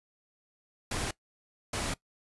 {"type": "noise bursts at uneven times", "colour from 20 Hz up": "pink", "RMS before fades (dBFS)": -33, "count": 2, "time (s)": [[0.91, 1.11], [1.73, 1.94]], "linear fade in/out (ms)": 5, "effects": ["noise-tail reverb RT60 0.1 s tail -20 dB re dry", "resampled to 24000 Hz"]}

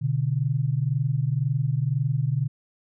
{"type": "tone pair together", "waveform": "sine", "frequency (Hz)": [124, 145.95], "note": ["B2", "D3"], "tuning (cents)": [7, -10], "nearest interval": "minor third", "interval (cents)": 283, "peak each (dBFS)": -24, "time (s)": [0.01, 2.48], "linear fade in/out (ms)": 20, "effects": []}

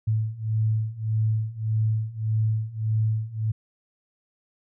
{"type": "beating tone pair", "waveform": "sine", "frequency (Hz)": [108.7, 110.4], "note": ["A2", "A2"], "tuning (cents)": [-21, 6], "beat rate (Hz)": 1.7, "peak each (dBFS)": [-26, -24], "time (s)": [0.07, 3.52], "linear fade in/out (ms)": 10, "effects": []}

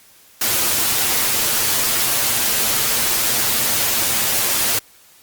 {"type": "noise with comb filter", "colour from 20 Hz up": "white", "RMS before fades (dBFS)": -18, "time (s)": [0.41, 4.79], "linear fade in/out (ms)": 5, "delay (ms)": 8.8, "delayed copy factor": 0.6, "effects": ["white hiss -49 dBFS RMS until 5.22 s", "Opus 48 kbps"]}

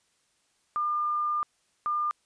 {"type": "tone pair in turn", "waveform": "sine", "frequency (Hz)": [1203, 1203], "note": ["D6", "D6"], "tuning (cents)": [41, 41], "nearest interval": "unison", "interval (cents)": 0, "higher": "neither", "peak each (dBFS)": -25, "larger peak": "neither", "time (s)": [[0.76, 1.43], [1.86, 2.11]], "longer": "first", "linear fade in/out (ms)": 0, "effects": ["white hiss -70 dBFS RMS until 2.25 s", "resampled to 22050 Hz"]}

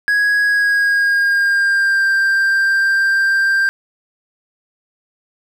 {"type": "tone with pitch glide", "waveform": "triangle", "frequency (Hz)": [1661.2, 1581.6], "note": ["G#6", "G6"], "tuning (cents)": [0, 15], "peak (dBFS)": -10, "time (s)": [0.08, 3.69], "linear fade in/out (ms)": 0, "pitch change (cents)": -85, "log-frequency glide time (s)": [0.43, 2.07], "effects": []}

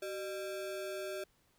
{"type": "ring-modulated tone", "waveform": "square", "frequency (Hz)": 493.9, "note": "B4", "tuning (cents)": 0, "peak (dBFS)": -36, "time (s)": [0.02, 1.24], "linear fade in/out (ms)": 5, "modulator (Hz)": 114, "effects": ["pink hiss -72 dBFS RMS until 1.58 s"]}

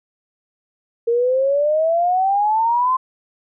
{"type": "exponential sweep", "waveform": "sine", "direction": "up", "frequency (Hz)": [460.3, 1049], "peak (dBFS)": -14, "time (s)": [1.07, 2.97], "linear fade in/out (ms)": 10, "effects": []}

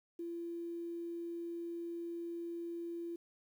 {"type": "tone", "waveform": "sine", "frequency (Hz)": 340, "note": "F4", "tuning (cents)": -46, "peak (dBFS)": -39, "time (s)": [0.19, 3.16], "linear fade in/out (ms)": 5, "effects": ["11-bit"]}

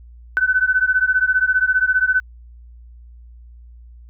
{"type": "beating tone pair", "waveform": "sine", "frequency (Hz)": [1503, 1518], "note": ["F#6", "F#6"], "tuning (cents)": [27, 44], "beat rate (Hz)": 15, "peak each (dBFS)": -17, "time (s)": [0.37, 2.2], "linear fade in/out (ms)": 0, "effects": ["added 59 Hz sine -39 dBFS peak until 4.09 s"]}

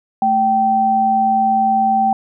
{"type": "tone pair together", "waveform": "sine", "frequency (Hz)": [220, 776.3], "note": ["A3", "G5"], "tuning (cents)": [0, -17], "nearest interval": "octave + minor seventh", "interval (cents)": 2183, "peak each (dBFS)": [-21, -12], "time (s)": [0.22, 2.13], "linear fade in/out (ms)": 2, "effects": []}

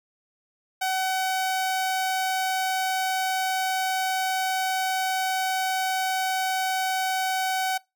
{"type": "tone", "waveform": "sawtooth", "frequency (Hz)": 755, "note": "F#5", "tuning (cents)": 35, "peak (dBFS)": -20, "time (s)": [0.81, 7.78], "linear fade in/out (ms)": 10, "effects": ["noise-tail reverb RT60 0.2 s tail -22 dB re dry"]}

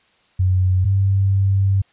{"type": "tone pair in turn", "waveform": "sine", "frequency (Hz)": [92.5, 97.55], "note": ["F#2", "G2"], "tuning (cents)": [0, -8], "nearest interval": "minor second", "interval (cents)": 92, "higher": "second", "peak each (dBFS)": -13, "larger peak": "neither", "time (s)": [[0.39, 0.85], [0.85, 1.82]], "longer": "second", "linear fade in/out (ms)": 10, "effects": ["white hiss -58 dBFS RMS until 1.92 s", "resampled to 8000 Hz"]}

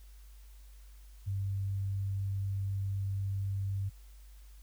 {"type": "tone", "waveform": "sine", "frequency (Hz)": 98, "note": "G2", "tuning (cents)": 0, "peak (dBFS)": -31, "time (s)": [1.26, 3.9], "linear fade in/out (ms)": 20, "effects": ["added 50 Hz sine -50 dBFS peak until 4.62 s", "white hiss -65 dBFS RMS until 4.62 s"]}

